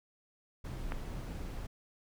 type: noise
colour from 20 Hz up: brown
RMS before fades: -40 dBFS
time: 0.64-1.67 s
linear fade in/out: 10 ms
type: click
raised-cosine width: 0.5 ms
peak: -22 dBFS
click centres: 0.921 s
effects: none